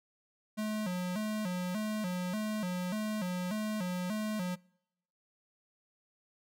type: tone with vibrato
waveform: square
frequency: 196.7 Hz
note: G3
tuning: 6 cents sharp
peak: -33 dBFS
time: 0.57-4.56 s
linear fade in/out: 20 ms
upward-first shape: square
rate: 1.7 Hz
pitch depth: 150 cents each way
effects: noise-tail reverb RT60 0.8 s tail -26 dB re dry